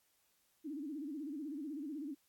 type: tone with vibrato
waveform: sine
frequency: 293.7 Hz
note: D4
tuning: in tune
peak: -40 dBFS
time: 0.64-2.15 s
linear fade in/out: 20 ms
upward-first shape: sine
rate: 16 Hz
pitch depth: 160 cents each way
effects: white hiss -75 dBFS RMS until 2.28 s + AAC 64 kbps